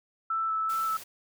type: tone with vibrato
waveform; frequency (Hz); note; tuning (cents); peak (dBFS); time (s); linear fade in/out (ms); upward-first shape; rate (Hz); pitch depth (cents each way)
sine; 1318; E6; -1; -26; 0.3-0.97; 5; square; 2.6; 9
type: noise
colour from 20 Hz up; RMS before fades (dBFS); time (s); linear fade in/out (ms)
white; -44; 0.69-1.04; 10
effects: none